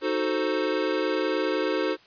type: chord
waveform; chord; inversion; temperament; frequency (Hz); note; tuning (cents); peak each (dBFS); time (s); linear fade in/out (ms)
square; D# diminished seventh; none; equal; 311.1 / 370 / 440 / 523.3; D#4 / F#4 / A4 / C5; 0 / 0 / 0 / 0; -30; 0.01-1.97; 50
effects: white hiss -55 dBFS RMS until 2.06 s + resampled to 11025 Hz